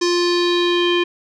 square tone with low-pass filter sweep, 350 Hz, F4, 4 cents sharp, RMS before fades -17 dBFS, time 0.01-1.04 s, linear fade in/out 10 ms, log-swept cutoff 5500 to 2900 Hz, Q 4.6, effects none

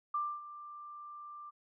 sine tone with ADSR envelope, 1184 Hz, D6, 14 cents sharp, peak -30 dBFS, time 0.14-1.51 s, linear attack 6 ms, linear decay 260 ms, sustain -15 dB, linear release 22 ms, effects none

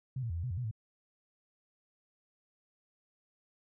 sine tone with pitch steps, 130.4 / 115.7 / 83.8 / 84.9 / 126 / 88.2 / 124.2 / 109 Hz, C3 / A#2 / E2 / F2 / B2 / F2 / B2 / A2, -5 / -13 / +29 / -48 / +35 / +18 / +10 / -16 cents, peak -33 dBFS, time 0.16-0.712 s, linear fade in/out 5 ms, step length 69 ms, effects none

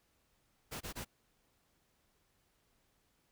pink noise bursts, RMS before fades -43 dBFS, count 3, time 0.71-1.05 s, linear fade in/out 20 ms, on 98 ms, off 23 ms, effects pink hiss -75 dBFS RMS until 3.31 s

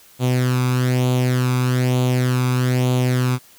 sawtooth tone with flanger, 126.2 Hz, B2, 38 cents sharp, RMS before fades -18 dBFS, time 0.19-3.39 s, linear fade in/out 50 ms, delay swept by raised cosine 0.28 to 0.83 ms, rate 1.1 Hz, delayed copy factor +0.65, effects white hiss -49 dBFS RMS until 3.58 s

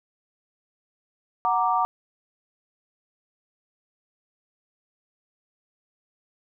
sine chord, Gb augmented, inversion none, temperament equal, 740 / 932.3 / 1174.7 Hz, Gb5 / Bb5 / D6, 0 / 0 / 0 cents, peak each -24 dBFS, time 1.45-1.85 s, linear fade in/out 0 ms, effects none

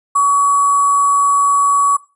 sine tone with sample-and-hold, 1132 Hz, C#6, 36 cents sharp, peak -9 dBFS, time 0.15-1.97 s, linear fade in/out 10 ms, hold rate 8820 Hz, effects noise-tail reverb RT60 0.3 s tail -18 dB re dry + resampled to 24000 Hz

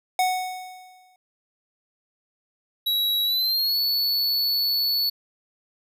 square tone with exponential decay, 739 Hz, F#5, 2 cents flat, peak -18 dBFS, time 0.19-1.16 s, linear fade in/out 2 ms, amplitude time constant 210 ms
square tone with pitch glide, 3882 to 4434 Hz, B7 to C#8, -31 to 0 cents, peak -21 dBFS, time 2.86-5.1 s, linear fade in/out 10 ms, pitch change +231 cents, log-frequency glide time 3.24-3.78 s
effects none

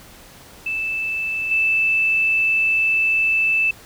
sine tone with level steps, 2637 Hz, E7, in tune, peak -21 / -15 dBFS, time 0.66-3.71 s, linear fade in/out 5 ms, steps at 1.51 s, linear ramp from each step 5 ms, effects pink hiss -44 dBFS RMS until 3.85 s

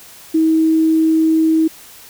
sine tone, 319.7 Hz, D#4, 47 cents sharp, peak -10 dBFS, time 0.34-1.68 s, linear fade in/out 10 ms, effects white hiss -40 dBFS RMS until 2.09 s

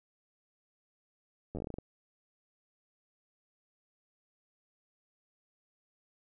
slowing click train, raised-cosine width 2 ms, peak -26 dBFS, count 11, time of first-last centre 1.55-1.785 s, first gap 10 ms, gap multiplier 1.18, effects none

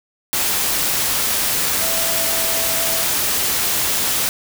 sine tone in noise, 659.3 Hz, E5, in tune, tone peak -28 dBFS, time 1.81-3.03 s, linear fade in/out 0 ms, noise white, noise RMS -19 dBFS, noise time 0.33-4.29 s, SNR -12 dB, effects none

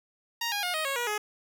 10% pulse tone with pitch steps, 934 / 817.8 / 716.1 / 627 / 549 / 480.7 / 420.9 Hz, A#5 / G#5 / F5 / D#5 / C#5 / B4 / G#4, +3 / -27 / +43 / +13 / -17 / -47 / +23 cents, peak -20 dBFS, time 0.41-1.18 s, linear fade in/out 5 ms, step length 110 ms, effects none

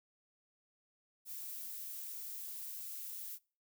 violet noise, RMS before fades -45 dBFS, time 1.25-3.39 s, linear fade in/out 50 ms, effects noise-tail reverb RT60 0.4 s tail -25 dB re dry

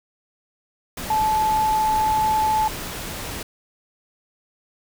sine tone in noise, 867 Hz, A5, 26 cents flat, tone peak -17 dBFS, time 1.1-2.68 s, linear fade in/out 5 ms, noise pink, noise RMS -31 dBFS, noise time 0.97-3.43 s, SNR +11 dB, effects none

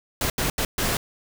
pink noise bursts at uneven times, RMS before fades -24 dBFS, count 4, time 0.21-0.3 / 0.38-0.5 / 0.58-0.65 / 0.78-0.97 s, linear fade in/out 2 ms, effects none

